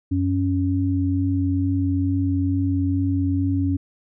sine tone pair together, 93.15 / 277.2 Hz, F#2 / C#4, +12 / 0 cents, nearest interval octave + perfect fifth, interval 1888 cents, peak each -21 dBFS, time 0.11-3.77 s, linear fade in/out 10 ms, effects none

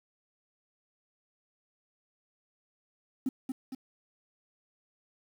triangle tone with echo, 261.6 Hz, C4, in tune, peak -22 dBFS, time 3.26-3.29 s, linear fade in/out 5 ms, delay 230 ms, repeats 2, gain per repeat -6 dB, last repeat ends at 3.75 s, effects tanh soft clip ceiling -24 dBFS + 9-bit

